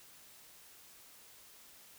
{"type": "silence", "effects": ["white hiss -58 dBFS RMS until 1.98 s"]}